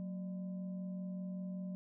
sine tone with frequency modulation, 184.4 Hz, F#3, 6 cents flat, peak -39 dBFS, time 0-1.75 s, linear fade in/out 0 ms, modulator 414 Hz, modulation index 0.37, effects none

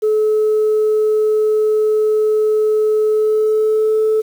sine tone with pitch glide, 430 to 435.5 Hz, A4 to A4, -40 to -18 cents, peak -10 dBFS, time 0.02-4.22 s, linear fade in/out 20 ms, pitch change +22 cents, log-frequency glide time 3.1-4.02 s, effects tanh soft clip ceiling -9 dBFS + 7-bit

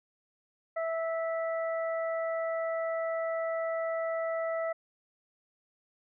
harmonic tone, 656 Hz, E5, 9 cents flat, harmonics 1 / 2 / 3, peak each -30 / -39 / -41 dBFS, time 0.76-4.73 s, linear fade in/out 10 ms, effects none

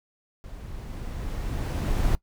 brown noise with level ramp, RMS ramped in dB -41 to -22 dBFS, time 0.44-2.15 s, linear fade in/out 0 ms, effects noise-tail reverb RT60 0.1 s tail -21 dB re dry

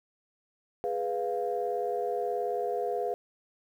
sine chord, F diminished, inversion first, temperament equal, 415.3 / 493.9 / 698.5 Hz, Ab4 / Cb5 / F5, 0 / 0 / 0 cents, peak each -32 dBFS, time 0.84-3.14 s, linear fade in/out 0 ms, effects tanh soft clip ceiling -19 dBFS + 10-bit

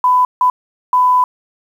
sine tone bursts at uneven times, 1000 Hz, B5, 21 cents sharp, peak -8 dBFS, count 3, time 0.04-0.25 / 0.41-0.5 / 0.93-1.24 s, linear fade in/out 2 ms, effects 7-bit

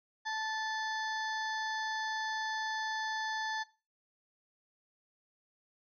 harmonic tone with a mistuned harmonic, 876 Hz, A5, 8 cents flat, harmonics 1 / 2 / 4 / 5 / 6 / 7, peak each -37 / -37 / -46 / -49 / -50 / -51 dBFS, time 0.25-3.64 s, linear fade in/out 20 ms, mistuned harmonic 6, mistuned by -81 cents, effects noise-tail reverb RT60 0.3 s tail -17 dB re dry

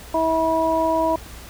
harmonic tone, 323.6 Hz, E4, 32 cents flat, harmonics 1 / 2 / 3, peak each -24 / -20 / -21 dBFS, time 0.14-1.16 s, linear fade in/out 5 ms, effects added 60 Hz sine -39 dBFS peak until 1.49 s + pink hiss -41 dBFS RMS until 1.49 s

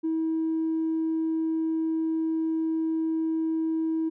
triangle tone with tanh clipping, 321.9 Hz, E4, 41 cents flat, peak -24 dBFS, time 0.03-4.1 s, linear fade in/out 20 ms, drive 5 dB, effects none

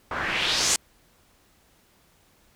white noise with low-pass filter sweep, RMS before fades -25 dBFS, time 0.11-0.76 s, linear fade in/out 2 ms, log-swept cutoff 1200 to 8100 Hz, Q 2.4, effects pink hiss -61 dBFS RMS until 2.55 s

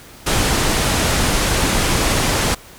pink low-pass noise, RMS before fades -17 dBFS, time 0.26-2.55 s, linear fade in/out 10 ms, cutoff 11000 Hz, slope 24 dB/octave, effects pink hiss -41 dBFS RMS until 2.78 s

